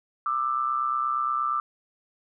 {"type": "tone pair together", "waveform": "sine", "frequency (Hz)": [1190, 1318.5], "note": ["D6", "E6"], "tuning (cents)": [22, 0], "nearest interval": "major second", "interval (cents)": 178, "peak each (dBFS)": [-25, -28], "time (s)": [0.26, 1.6], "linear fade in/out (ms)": 2, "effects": []}